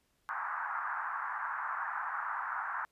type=band-pass noise; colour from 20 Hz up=white; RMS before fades=-37 dBFS; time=0.29-2.85 s; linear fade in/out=0 ms; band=850 to 1600 Hz; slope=48 dB/octave; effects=pink hiss -75 dBFS RMS until 2.91 s + resampled to 32000 Hz